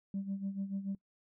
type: tone with tremolo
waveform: sine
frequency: 196 Hz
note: G3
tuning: in tune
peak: -31 dBFS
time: 0.14-0.95 s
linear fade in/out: 2 ms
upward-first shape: sine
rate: 6.9 Hz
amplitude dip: 75%
effects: noise-tail reverb RT60 0.1 s tail -23 dB re dry + tanh soft clip ceiling -30 dBFS